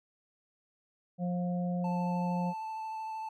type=harmonic tone; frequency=177.5 Hz; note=F3; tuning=28 cents sharp; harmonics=1 / 3 / 4; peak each=-30 / -40 / -42 dBFS; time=1.18-2.54 s; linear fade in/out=50 ms
type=tone with vibrato; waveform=triangle; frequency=880 Hz; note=A5; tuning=in tune; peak=-34 dBFS; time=1.84-3.29 s; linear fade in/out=5 ms; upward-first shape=sine; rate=13 Hz; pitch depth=11 cents each way
effects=none